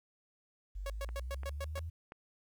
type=linear sweep; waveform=sine; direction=up; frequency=46 to 83.5 Hz; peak=-38 dBFS; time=0.75-1.9 s; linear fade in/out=10 ms
type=tone bursts; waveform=sawtooth; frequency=554.4 Hz; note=C#5; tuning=in tune; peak=-35 dBFS; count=7; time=0.86-1.793 s; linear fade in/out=2 ms; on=39 ms; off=110 ms
type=click train; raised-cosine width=0.5 ms; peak=-32 dBFS; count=4; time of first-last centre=1.09-2.121 s; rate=2.91 Hz
effects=12-bit